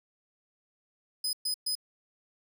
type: tone bursts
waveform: sawtooth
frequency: 5020 Hz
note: D#8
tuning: 15 cents sharp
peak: -26 dBFS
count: 3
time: 1.24-1.753 s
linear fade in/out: 5 ms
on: 91 ms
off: 120 ms
effects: none